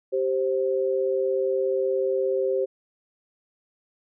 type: tone pair together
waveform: sine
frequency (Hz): 389.2 / 526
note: G4 / C5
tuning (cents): -12 / +9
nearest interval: perfect fourth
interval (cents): 521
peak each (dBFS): -24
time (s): 0.12-2.66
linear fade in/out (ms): 20
effects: none